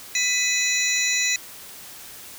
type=tone cluster; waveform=sine; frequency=1991 / 2531 / 3989 / 5890 / 6840 Hz; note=B6 / D#7 / B7 / F#8 / A8; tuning=+14 / +29 / +17 / -9 / -50 cents; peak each=-26 dBFS; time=0.15-1.36 s; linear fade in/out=2 ms; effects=white hiss -41 dBFS RMS until 2.38 s